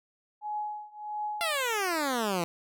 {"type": "tone with tremolo", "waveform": "sine", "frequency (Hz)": 842, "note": "G#5", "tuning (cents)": 24, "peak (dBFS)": -29, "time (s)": [0.41, 1.63], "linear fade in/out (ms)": 50, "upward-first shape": "triangle", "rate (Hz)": 1.5, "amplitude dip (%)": 95}
{"type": "exponential sweep", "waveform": "10% pulse", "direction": "down", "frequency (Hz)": [698.5, 164.81], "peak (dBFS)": -19, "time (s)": [1.41, 2.44], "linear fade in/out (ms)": 0}
{"effects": []}